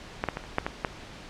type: clicks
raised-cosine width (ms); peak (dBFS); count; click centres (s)
0.5; -11 / -11 / -17 / -28 / -8 / -13 / -10; 7; 0.239 / 0.287 / 0.371 / 0.439 / 0.584 / 0.665 / 0.848
effects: pink hiss -44 dBFS RMS until 1.29 s + low-pass 5000 Hz 12 dB/octave